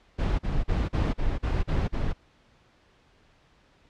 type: noise bursts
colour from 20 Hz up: brown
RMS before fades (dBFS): -25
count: 8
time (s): 0.18-2.133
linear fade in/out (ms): 20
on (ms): 210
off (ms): 39
effects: pink hiss -61 dBFS RMS until 3.89 s + low-pass 4000 Hz 12 dB/octave